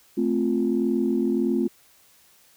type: chord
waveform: sine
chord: F major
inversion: first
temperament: equal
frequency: 220 / 261.6 / 349.2 Hz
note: A3 / C4 / F4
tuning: 0 / 0 / 0 cents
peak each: -24 dBFS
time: 0.17-1.68 s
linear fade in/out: 10 ms
effects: tanh soft clip ceiling -11 dBFS + white hiss -57 dBFS RMS until 2.56 s